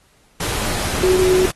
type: tone in noise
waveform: sine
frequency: 370 Hz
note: F#4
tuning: in tune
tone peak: -12 dBFS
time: 1.03-1.46 s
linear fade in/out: 5 ms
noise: pink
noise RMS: -23 dBFS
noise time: 0.4-1.51 s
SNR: +8 dB
effects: pink hiss -56 dBFS RMS until 1.55 s + AAC 32 kbps